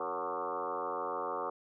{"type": "tone with frequency modulation", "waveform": "sine", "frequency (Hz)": 820, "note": "G#5", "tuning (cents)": -22, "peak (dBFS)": -33, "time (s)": [0, 1.5], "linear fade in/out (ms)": 5, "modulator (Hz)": 86.5, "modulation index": 5.1, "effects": []}